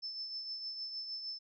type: tone with tremolo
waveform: sine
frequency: 5274 Hz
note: E8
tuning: in tune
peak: -37 dBFS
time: 0.02-1.39 s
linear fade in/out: 20 ms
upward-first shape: triangle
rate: 6.5 Hz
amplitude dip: 50%
effects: none